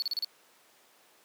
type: tone bursts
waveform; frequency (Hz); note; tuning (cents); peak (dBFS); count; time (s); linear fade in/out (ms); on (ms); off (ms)
triangle; 4435; C#8; 0; -27; 5; 0-0.246; 0; 22; 34
effects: pink hiss -61 dBFS RMS until 1.24 s + high-pass 400 Hz 12 dB/octave